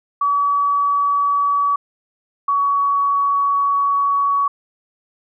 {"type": "tone pair in turn", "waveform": "sine", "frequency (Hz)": [1140, 1126.3], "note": ["C#6", "C#6"], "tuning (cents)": [48, 27], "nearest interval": "unison", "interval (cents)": 21, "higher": "first", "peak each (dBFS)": -14, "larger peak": "neither", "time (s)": [[0.21, 1.76], [2.48, 4.48]], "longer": "second", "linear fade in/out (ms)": 5, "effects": []}